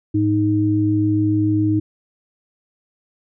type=tone pair together; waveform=sine; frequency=106.3 / 311.8 Hz; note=G#2 / D#4; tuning=+41 / +4 cents; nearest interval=octave + perfect fifth; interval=1863 cents; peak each=-19 / -16 dBFS; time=0.14-1.8 s; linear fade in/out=10 ms; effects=none